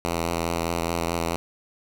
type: tone with vibrato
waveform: 5% pulse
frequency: 84.2 Hz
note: E2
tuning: 37 cents sharp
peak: -13 dBFS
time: 0.05-1.36 s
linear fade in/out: 0 ms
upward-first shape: sine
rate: 4.8 Hz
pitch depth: 22 cents each way
effects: none